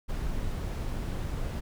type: noise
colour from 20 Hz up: brown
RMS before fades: -32 dBFS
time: 0.08-1.61 s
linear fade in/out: 20 ms
effects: none